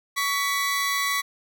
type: tone pair together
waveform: sawtooth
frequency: 1125.2 / 1975.5 Hz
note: C#6 / B6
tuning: +26 / 0 cents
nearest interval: minor seventh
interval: 974 cents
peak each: -22 dBFS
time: 0.16-1.22 s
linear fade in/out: 20 ms
effects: none